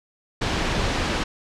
pink low-pass noise, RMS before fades -24 dBFS, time 0.41-1.24 s, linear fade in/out 10 ms, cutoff 4800 Hz, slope 12 dB/octave, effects low-pass 9000 Hz 12 dB/octave

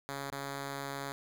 5% pulse tone with dropouts, 139.1 Hz, C#3, 6 cents sharp, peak -26 dBFS, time 0.09-1.12 s, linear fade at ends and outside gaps 0 ms, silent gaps 0.302-0.321 s, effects 10-bit

